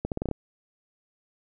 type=accelerating click train; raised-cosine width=2 ms; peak=-15 dBFS; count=7; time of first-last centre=0.05-0.313 s; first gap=68 ms; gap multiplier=0.82; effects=none